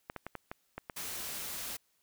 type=clicks; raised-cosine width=0.5 ms; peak=-24 dBFS; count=7; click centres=0.099 / 0.163 / 0.266 / 0.353 / 0.515 / 0.78 / 0.898 s
type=noise; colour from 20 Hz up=white; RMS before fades=-40 dBFS; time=0.96-1.77 s; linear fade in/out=10 ms
effects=white hiss -74 dBFS RMS until 2.02 s